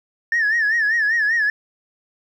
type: tone with vibrato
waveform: sine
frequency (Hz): 1776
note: A6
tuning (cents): +16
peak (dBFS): -14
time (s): 0.32-1.5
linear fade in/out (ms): 2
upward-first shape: sine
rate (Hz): 5.1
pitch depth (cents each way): 110
effects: tanh soft clip ceiling -13 dBFS + 9-bit